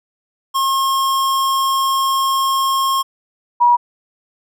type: tone pair in turn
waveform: square / sine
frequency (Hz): 1076 / 963.1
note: C6 / B5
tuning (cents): +48 / -44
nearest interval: major second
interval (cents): 192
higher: first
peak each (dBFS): -15 / -8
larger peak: second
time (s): 0.54-3.03 / 3.6-3.77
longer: first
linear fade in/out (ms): 20
effects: none